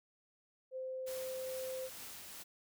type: tone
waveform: sine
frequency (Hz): 519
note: C5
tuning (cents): -14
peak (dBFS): -39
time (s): 0.71-1.9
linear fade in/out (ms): 50
type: noise with tremolo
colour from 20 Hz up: white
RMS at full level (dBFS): -48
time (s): 1.06-2.44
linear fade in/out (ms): 20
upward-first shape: triangle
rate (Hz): 2.3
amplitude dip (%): 30
effects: none